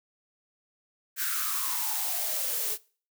blue noise with high-pass filter sweep, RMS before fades -30 dBFS, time 1.16-2.78 s, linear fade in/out 50 ms, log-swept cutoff 1600 to 410 Hz, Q 8.4, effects noise-tail reverb RT60 0.4 s tail -21 dB re dry

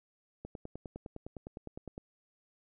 click train, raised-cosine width 2 ms, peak -29 dBFS, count 16, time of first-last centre 0.45-1.979 s, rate 9.81 Hz, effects none

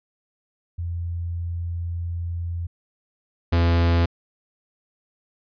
sine / 45% pulse tone pair in turn, 85.6 / 84.81 Hz, F2 / E2, -34 / +50 cents, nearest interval unison, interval 16 cents, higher first, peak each -25 / -16 dBFS, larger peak second, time 0.78-2.67 / 3.52-4.06 s, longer first, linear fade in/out 10 ms, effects resampled to 11025 Hz

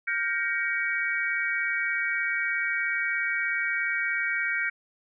sine chord, G half-diminished seventh, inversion third, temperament just, 1411.2 / 1568 / 1881.6 / 2258 Hz, F6 / G6 / Bb6 / Db7, +18 / 0 / +16 / +31 cents, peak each -33 / -30 / -31 / -29 dBFS, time 0.07-4.7 s, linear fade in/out 10 ms, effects none

